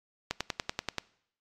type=click train; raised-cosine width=0.2 ms; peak=-12 dBFS; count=8; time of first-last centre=0.31-0.983 s; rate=10.4 Hz; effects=noise-tail reverb RT60 0.7 s tail -22 dB re dry + MP3 96 kbps